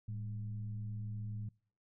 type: tone with frequency modulation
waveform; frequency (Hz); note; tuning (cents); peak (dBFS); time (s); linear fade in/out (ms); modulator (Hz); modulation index
sine; 108.4; A2; -25; -38; 0.08-1.49; 5; 91.9; 0.49
effects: noise-tail reverb RT60 0.5 s tail -26 dB re dry